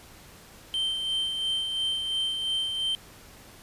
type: tone with tremolo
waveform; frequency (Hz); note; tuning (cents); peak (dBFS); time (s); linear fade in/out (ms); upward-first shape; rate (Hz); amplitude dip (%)
triangle; 3120; G7; -9; -23; 0.74-2.95; 0; sine; 2.9; 40
effects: pink hiss -50 dBFS RMS until 3.62 s + resampled to 32000 Hz